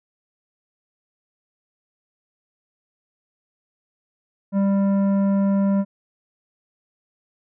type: tone with tanh clipping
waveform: triangle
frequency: 197.4 Hz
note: G3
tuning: 12 cents sharp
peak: -18 dBFS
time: 4.52-5.85 s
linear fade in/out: 50 ms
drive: 15 dB
effects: none